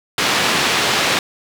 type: band-pass noise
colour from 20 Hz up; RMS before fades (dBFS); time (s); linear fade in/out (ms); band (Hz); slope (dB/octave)
white; -17; 0.18-1.19; 2; 120 to 3600; 12
effects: none